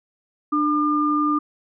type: tone pair together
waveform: sine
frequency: 298.1 / 1203.8 Hz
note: D4 / D6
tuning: +26 / +42 cents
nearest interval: 2 octaves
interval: 2416 cents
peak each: -20 dBFS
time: 0.52-1.39 s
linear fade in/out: 10 ms
effects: none